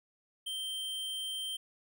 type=tone; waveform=square; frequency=3136 Hz; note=G7; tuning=in tune; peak=-36 dBFS; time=0.46-1.57 s; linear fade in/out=10 ms; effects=none